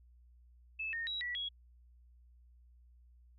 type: tone with pitch steps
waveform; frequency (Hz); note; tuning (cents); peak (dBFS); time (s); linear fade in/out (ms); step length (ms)
sine; 2616 / 1839 / 3872 / 1947 / 3326; E7 / A#6 / B7 / B6 / G#7; -14 / -24 / -35 / -25 / +2; -36; 0.79-1.49; 10; 140
effects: added 60 Hz sine -59 dBFS peak until 3.38 s